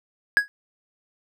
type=tone with exponential decay; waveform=triangle; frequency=1661.2 Hz; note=G#6; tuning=in tune; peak=-8 dBFS; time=0.37-0.48 s; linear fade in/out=0 ms; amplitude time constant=23 ms; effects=none